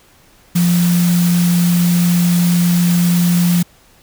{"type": "tone in noise", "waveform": "sine", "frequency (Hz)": 174.61, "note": "F3", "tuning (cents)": 0, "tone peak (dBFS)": -10, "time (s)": [0.55, 3.63], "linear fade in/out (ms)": 10, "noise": "white", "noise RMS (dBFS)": -24, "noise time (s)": [0.55, 3.63], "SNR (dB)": 11, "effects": ["pink hiss -49 dBFS RMS until 4.02 s"]}